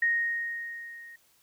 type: tone with level ramp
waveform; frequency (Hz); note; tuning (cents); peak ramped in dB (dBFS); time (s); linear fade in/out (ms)
sine; 1864.7; A#6; 0; -21 to -45; 0.02-1.16; 5
effects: white hiss -65 dBFS RMS until 1.42 s